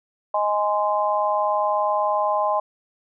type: chord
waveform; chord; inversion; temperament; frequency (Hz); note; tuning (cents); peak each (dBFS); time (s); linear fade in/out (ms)
sine; Ab major; second; just; 623 / 830.6 / 1038.3; Eb5 / Ab5 / C6; +2 / 0 / -14; -23 / -23 / -23; 0.34-2.6; 5
effects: none